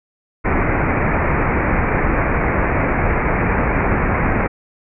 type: low-pass noise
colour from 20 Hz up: pink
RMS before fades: -17 dBFS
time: 0.44-4.48 s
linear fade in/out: 20 ms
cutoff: 2400 Hz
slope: 96 dB/octave
effects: none